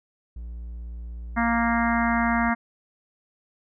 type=tone; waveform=triangle; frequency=58.27 Hz; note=A#1; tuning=in tune; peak=-31 dBFS; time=0.36-2.5 s; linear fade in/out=5 ms
type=harmonic tone; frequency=233.1 Hz; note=A#3; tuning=in tune; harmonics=1 / 3 / 4 / 5 / 6 / 7 / 8 / 9; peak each=-23 / -28 / -29 / -30 / -31 / -31 / -32 / -33 dBFS; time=1.36-2.55 s; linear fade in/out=20 ms
effects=none